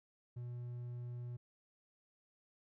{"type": "tone", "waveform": "triangle", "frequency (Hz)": 121.5, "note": "B2", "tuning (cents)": -28, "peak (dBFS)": -40, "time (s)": [0.36, 1.37], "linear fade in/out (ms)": 10, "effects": []}